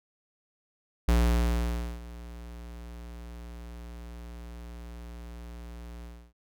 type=tone with ADSR envelope; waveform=square; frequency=58.8 Hz; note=A#1; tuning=16 cents sharp; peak=-20 dBFS; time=1.08-6.33 s; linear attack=4 ms; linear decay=910 ms; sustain=-21 dB; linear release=290 ms; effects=none